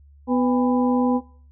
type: harmonic tone with a mistuned harmonic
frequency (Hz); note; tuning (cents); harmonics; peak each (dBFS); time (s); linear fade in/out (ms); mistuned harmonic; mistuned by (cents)
249.2; B3; +16; 1 / 2 / 3 / 4; -18 / -24 / -28 / -30; 0.27-1.21; 50; 3; +130
effects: noise-tail reverb RT60 0.5 s tail -20 dB re dry + added 71 Hz sine -47 dBFS peak until 1.51 s